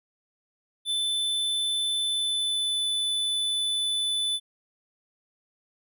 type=tone with pitch glide; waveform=square; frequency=3520 to 3496 Hz; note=A7 to A7; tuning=0 to -12 cents; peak=-25 dBFS; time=0.85-4.4 s; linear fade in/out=50 ms; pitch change=-12 cents; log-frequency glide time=1.99-2.87 s; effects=none